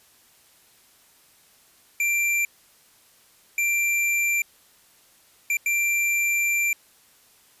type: tone bursts at uneven times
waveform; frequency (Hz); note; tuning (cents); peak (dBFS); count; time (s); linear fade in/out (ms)
square; 2360; D7; +8; -21; 4; 2-2.45 / 3.58-4.42 / 5.5-5.57 / 5.66-6.73; 2
effects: white hiss -57 dBFS RMS until 7.6 s + resampled to 32000 Hz